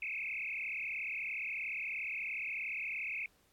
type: tone with frequency modulation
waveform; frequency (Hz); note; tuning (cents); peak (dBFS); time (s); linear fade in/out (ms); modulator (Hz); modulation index
sine; 2384; D7; +25; -36; 0.02-3.26; 2; 37; 6.6
effects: pink hiss -71 dBFS RMS until 3.52 s + AAC 64 kbps